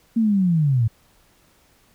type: linear sweep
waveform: sine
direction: down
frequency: 232.8 to 107.2 Hz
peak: -15 dBFS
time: 0.16-0.88 s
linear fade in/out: 10 ms
effects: pink hiss -58 dBFS RMS until 1.94 s